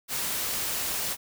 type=noise; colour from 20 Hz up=white; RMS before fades=-30 dBFS; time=0.08-1.17 s; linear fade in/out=50 ms; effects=none